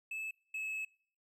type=tone pair in turn; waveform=triangle; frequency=2611 / 2590 Hz; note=E7 / E7; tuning=-17 / -31 cents; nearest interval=unison; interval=14 cents; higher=first; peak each=-36 / -35 dBFS; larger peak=second; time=0.11-0.31 / 0.54-0.85 s; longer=second; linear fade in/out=5 ms; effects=noise-tail reverb RT60 0.6 s tail -24 dB re dry